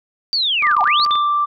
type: linear two-way sweep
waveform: sine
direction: down then up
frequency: 4699 to 698.5 to 4699 Hz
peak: -15 dBFS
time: 0.33-1.05 s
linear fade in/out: 0 ms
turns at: 0.82 s
type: tone with pitch glide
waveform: sine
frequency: 1195 to 1175.1 Hz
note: D6 to D6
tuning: +30 to +1 cents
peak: -14 dBFS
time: 0.62-1.46 s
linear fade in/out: 20 ms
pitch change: -29 cents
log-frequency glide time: 0.8-1.28 s
type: clicks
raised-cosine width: 0.3 ms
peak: -16 dBFS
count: 11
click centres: 0.624 / 0.669 / 0.714 / 0.767 / 0.809 / 0.842 / 0.875 / 0.998 / 1.063 / 1.108 / 1.155 s
type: tone with exponential decay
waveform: sine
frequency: 3557 Hz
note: A7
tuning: 18 cents sharp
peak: -16 dBFS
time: 1.11-1.46 s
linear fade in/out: 1 ms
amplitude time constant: 76 ms
effects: none